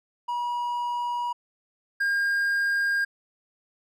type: tone pair in turn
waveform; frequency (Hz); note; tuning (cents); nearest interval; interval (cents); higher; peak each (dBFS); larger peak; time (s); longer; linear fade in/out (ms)
triangle; 964 / 1612.8; B5 / G6; -42 / +49; major sixth; 891; second; -24 / -20; second; 0.28-1.33 / 2-3.05; neither; 10
effects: none